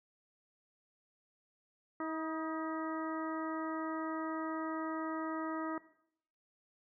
harmonic tone with a mistuned harmonic, 319.5 Hz, D#4, 46 cents sharp, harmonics 1 / 2 / 3 / 4 / 5 / 6, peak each -38 / -44 / -44 / -42 / -53 / -50 dBFS, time 2-5.78 s, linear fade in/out 2 ms, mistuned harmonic 4, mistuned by -31 cents, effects noise-tail reverb RT60 0.7 s tail -17 dB re dry

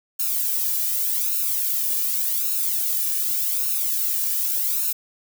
violet noise with flanger, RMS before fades -23 dBFS, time 0.19-4.93 s, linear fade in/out 10 ms, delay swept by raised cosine 0.74 to 1.74 ms, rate 0.86 Hz, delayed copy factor +0.8, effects none

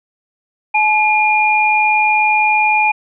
sine tone pair together, 855 / 2418 Hz, A5 / D7, -50 / +50 cents, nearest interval octave + tritone, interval 1800 cents, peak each -13 dBFS, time 0.74-2.92 s, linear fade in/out 10 ms, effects none

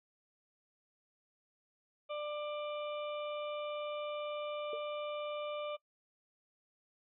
harmonic tone, 594 Hz, D5, 20 cents sharp, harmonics 1 / 2 / 4 / 5 / 6, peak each -38 / -44 / -50 / -52 / -54 dBFS, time 2.09-5.77 s, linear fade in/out 20 ms
sine tone with exponential decay, 454.3 Hz, A#4, 45 cents flat, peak -35 dBFS, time 4.73-4.82 s, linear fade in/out 2 ms, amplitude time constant 18 ms
effects noise-tail reverb RT60 0.1 s tail -23 dB re dry

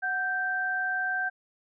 sine tone pair together, 738.6 / 1565 Hz, F#5 / G6, -3 / -3 cents, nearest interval octave + minor second, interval 1300 cents, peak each -33 / -27 dBFS, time 0.02-1.3 s, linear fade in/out 20 ms, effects none

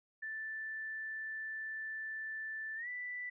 sine tone with pitch glide, 1762 to 1977.8 Hz, A6 to B6, +2 to +2 cents, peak -39 dBFS, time 0.22-3.3 s, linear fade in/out 10 ms, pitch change +200 cents, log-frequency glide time 2.76-2.88 s, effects none

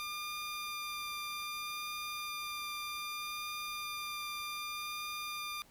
15% pulse tone with vibrato, 1200 Hz, D6, 37 cents sharp, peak -32 dBFS, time 0-5.62 s, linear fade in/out 0 ms, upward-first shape triangle, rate 0.64 Hz, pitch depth 10 cents each way, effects pink hiss -63 dBFS RMS until 5.7 s

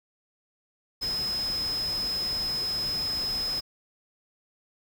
sine tone in noise, 5100 Hz, D#8, 42 cents sharp, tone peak -27 dBFS, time 1.01-3.61 s, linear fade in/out 20 ms, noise pink, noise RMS -39 dBFS, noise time 1.01-3.61 s, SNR +9 dB, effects none

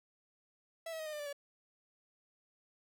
45% pulse tone with pitch steps, 659.3 / 643.5 / 628.1 / 613 / 598.3 / 584 / 570 Hz, E5 / E5 / D#5 / D#5 / D5 / D5 / C#5, 0 / -42 / +16 / -26 / +32 / -10 / +48 cents, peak -40 dBFS, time 0.86-1.329 s, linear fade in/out 5 ms, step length 67 ms, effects none

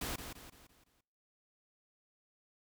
pink noise with echo, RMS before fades -39 dBFS, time 0.01-0.16 s, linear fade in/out 5 ms, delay 170 ms, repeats 5, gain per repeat -7 dB, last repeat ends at 1.01 s, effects noise-tail reverb RT60 0.9 s tail -25 dB re dry

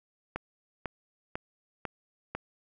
click train, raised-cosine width 0.5 ms, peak -18 dBFS, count 5, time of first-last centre 0.36-2.35 s, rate 2.01 Hz, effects none

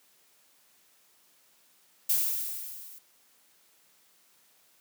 violet noise with level ramp, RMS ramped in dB -24 to -49 dBFS, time 2.09-2.99 s, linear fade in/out 10 ms, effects white hiss -64 dBFS RMS until 4.8 s + high-pass 150 Hz 12 dB/octave

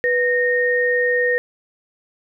sine tone pair together, 491.9 / 1848.1 Hz, B4 / A#6, -7 / -15 cents, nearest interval octave + major seventh, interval 2292 cents, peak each -18 dBFS, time 0.04-1.38 s, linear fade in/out 0 ms, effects none

